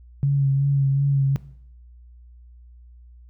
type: tone with vibrato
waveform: sine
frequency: 138.59 Hz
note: C#3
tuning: in tune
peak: -16 dBFS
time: 0.23-1.36 s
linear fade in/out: 0 ms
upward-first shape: sine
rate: 2.7 Hz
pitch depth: 28 cents each way
effects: noise-tail reverb RT60 0.7 s tail -18 dB re dry + added 60 Hz sine -44 dBFS peak until 3.29 s